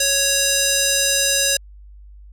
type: tone with band-pass filter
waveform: square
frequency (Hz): 555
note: C#5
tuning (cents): +2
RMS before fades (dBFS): -18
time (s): 0-1.57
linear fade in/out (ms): 5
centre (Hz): 7000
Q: 1.2
effects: added 50 Hz sine -39 dBFS peak until 2.32 s